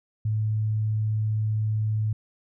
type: tone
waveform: sine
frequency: 108.1 Hz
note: A2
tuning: 30 cents flat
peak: -22 dBFS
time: 0.25-2.13 s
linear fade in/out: 5 ms
effects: none